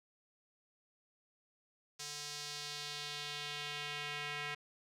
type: tone with band-pass filter sweep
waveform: square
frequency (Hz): 146.83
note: D3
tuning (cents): 0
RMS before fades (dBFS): -43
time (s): 1.99-4.55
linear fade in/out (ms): 10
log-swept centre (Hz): 5800 to 2300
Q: 1.7
effects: none